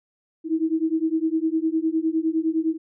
sine beating tone pair, 316.5 / 326.3 Hz, D#4 / E4, +30 / -18 cents, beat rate 9.8 Hz, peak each -23 dBFS, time 0.44-2.78 s, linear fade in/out 50 ms, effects none

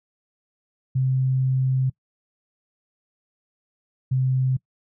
sine tone pair in turn, 130.81 / 130.12 Hz, C3 / C3, 0 / -9 cents, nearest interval unison, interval 9 cents, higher first, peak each -18 dBFS, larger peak neither, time 0.95-1.9 / 4.11-4.57 s, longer first, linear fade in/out 10 ms, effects noise-tail reverb RT60 0.1 s tail -23 dB re dry

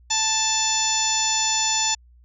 harmonic tone with a mistuned harmonic, 880 Hz, A5, in tune, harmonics 1 / 2 / 3 / 4 / 5 / 6 / 7 / 8, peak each -27 / -34 / -30 / -27 / -31 / -28 / -28 / -24 dBFS, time 0.1-1.95 s, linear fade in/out 10 ms, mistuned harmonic 7, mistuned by -58 cents, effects added 60 Hz sine -49 dBFS peak until 2.24 s

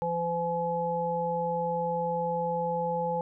harmonic tone, 170 Hz, F3, 46 cents flat, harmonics 1 / 3 / 5, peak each -35 / -30 / -30 dBFS, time 0.02-3.21 s, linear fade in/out 0 ms, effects none

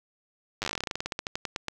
slowing click train, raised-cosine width 0.2 ms, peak -13 dBFS, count 25, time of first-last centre 0.62-1.683 s, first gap 9 ms, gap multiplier 1.12, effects none

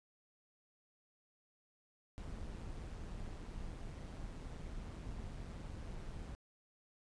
brown noise with amplitude modulation, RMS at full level -44 dBFS, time 2.18-6.35 s, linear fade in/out 0 ms, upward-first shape sine, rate 166 Hz, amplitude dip 45%, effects resampled to 22050 Hz

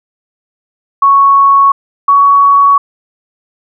sine tone pair in turn, 1108.7 / 1122.2 Hz, C#6 / C#6, 0 / +21 cents, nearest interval unison, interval 21 cents, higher second, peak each -3 dBFS, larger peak neither, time 1.02-1.72 / 2.08-2.78 s, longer neither, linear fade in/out 5 ms, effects none

